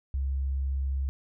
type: tone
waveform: sine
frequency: 67.6 Hz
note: C#2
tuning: 43 cents flat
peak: -26 dBFS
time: 0.14-1.09 s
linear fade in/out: 0 ms
effects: none

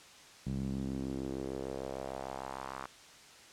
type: tone with band-pass filter sweep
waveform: sawtooth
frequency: 66.6 Hz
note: C2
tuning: 31 cents sharp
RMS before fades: -39 dBFS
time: 0.46-2.87 s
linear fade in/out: 10 ms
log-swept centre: 170 to 1200 Hz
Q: 2.3
effects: white hiss -55 dBFS RMS until 3.52 s + low-pass 7000 Hz 12 dB/octave

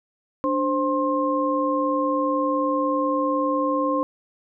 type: tone cluster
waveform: sine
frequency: 292.9 / 523 / 1061 Hz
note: D4 / C5 / C6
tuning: -5 / -1 / +24 cents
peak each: -24 dBFS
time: 0.44-4.03 s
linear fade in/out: 0 ms
effects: none

